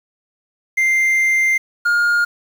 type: tone pair in turn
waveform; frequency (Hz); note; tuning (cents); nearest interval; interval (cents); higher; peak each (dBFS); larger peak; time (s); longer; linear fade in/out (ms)
triangle; 2093 / 1419.3; C7 / F6; 0 / +28; perfect fifth; 672; first; -11; neither; 0.77-1.58 / 1.85-2.25; first; 10
effects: 7-bit